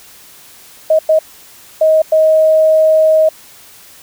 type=tone bursts at uneven times; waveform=sine; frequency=630 Hz; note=D#5; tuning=21 cents sharp; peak=-6 dBFS; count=4; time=0.9-0.99 / 1.09-1.19 / 1.81-2.02 / 2.12-3.29 s; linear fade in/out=5 ms; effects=white hiss -40 dBFS RMS until 4.02 s